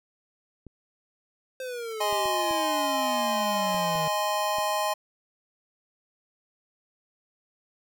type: clicks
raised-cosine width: 3 ms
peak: -31 dBFS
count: 7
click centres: 0.667 / 2.127 / 2.257 / 2.51 / 3.745 / 3.955 / 4.585 s
type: exponential sweep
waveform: square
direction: down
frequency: 523.3 to 155.56 Hz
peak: -33 dBFS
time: 1.6-4.08 s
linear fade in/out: 2 ms
type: chord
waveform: square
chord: Ab major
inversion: second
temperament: just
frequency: 623 / 830.6 / 1038.3 Hz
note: Eb5 / Ab5 / C6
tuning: +2 / 0 / -14 cents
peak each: -30 dBFS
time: 2-4.94 s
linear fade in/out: 10 ms
effects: none